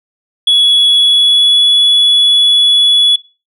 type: tone with pitch glide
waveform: sine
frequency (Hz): 3377 to 3402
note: G#7 to G#7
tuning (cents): +28 to +41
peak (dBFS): -3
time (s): 0.47-3.16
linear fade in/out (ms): 5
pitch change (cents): +13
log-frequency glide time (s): 0.95-1.66
effects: noise-tail reverb RT60 0.3 s tail -22 dB re dry + tanh soft clip ceiling -4 dBFS